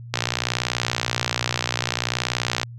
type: click train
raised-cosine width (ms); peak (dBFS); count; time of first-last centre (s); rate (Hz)
0.2; -3; 152; 0.14-2.632; 60.6
effects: added 118 Hz sine -35 dBFS peak until 2.78 s